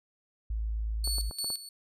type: tone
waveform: sine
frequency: 54.4 Hz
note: A1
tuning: 19 cents flat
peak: -29 dBFS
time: 0.5-1.3 s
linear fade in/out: 5 ms
type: tone with tremolo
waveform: 25% pulse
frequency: 4435 Hz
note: C#8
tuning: in tune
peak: -26 dBFS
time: 1.04-1.69 s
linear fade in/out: 2 ms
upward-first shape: square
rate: 2.9 Hz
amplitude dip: 75%
type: clicks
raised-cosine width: 1 ms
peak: -29 dBFS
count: 5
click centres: 1.075 / 1.183 / 1.311 / 1.444 / 1.503 s
effects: none